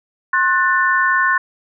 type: chord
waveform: sine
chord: F# diminished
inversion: second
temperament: just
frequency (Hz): 1065.6 / 1480 / 1776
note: C6 / F#6 / A6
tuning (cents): +31 / 0 / +16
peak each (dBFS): -17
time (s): 0.33-1.38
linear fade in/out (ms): 5
effects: none